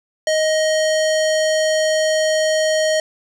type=tone with low-pass filter; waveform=square; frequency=626 Hz; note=D#5; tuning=10 cents sharp; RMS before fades=-17 dBFS; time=0.27-3 s; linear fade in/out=2 ms; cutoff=6900 Hz; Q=1.6; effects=none